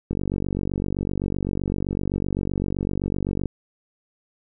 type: click train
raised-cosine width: 3 ms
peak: -12 dBFS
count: 161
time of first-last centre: 0.11-3.457 s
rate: 47.8 Hz
effects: none